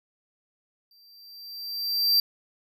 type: tone with exponential growth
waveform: square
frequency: 4699 Hz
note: D8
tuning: in tune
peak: -17 dBFS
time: 0.91-2.2 s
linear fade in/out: 2 ms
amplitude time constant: 280 ms
effects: none